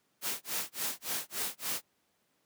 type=noise with tremolo; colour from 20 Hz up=white; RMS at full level=-33 dBFS; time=0.21-1.82 s; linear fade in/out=50 ms; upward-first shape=sine; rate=3.5 Hz; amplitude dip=100%; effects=pink hiss -74 dBFS RMS until 2.45 s + high-pass 150 Hz 12 dB/octave